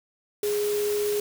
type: tone in noise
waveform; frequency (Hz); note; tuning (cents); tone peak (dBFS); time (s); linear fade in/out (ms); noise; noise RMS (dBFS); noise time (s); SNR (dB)
sine; 415.3; G#4; 0; -23; 0.43-1.2; 2; white; -35; 0.43-1.2; +9
effects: none